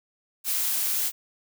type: noise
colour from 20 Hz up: blue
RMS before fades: -26 dBFS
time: 0.44-1.12 s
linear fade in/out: 50 ms
effects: none